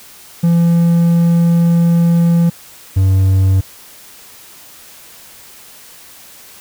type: tone pair in turn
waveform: triangle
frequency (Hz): 169.6 / 95.27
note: E3 / G2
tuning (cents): +50 / -49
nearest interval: minor seventh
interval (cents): 999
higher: first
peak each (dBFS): -6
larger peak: neither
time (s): 0.43-2.5 / 2.96-3.61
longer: first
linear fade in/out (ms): 10
effects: white hiss -39 dBFS RMS until 6.6 s